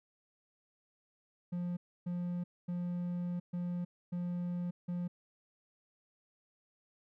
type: tone bursts at uneven times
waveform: triangle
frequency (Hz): 176.1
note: F3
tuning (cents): +15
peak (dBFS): -32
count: 6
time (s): 1.52-1.77 / 2.06-2.44 / 2.68-3.4 / 3.53-3.85 / 4.12-4.71 / 4.88-5.08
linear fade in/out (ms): 10
effects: none